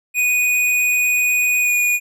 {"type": "tone with pitch glide", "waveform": "square", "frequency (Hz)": [2477, 2453], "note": ["D#7", "D#7"], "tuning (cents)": [-8, -25], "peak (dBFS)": -15, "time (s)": [0.14, 2], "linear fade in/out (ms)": 50, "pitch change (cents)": -17, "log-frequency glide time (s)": [1.61, 1.72], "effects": []}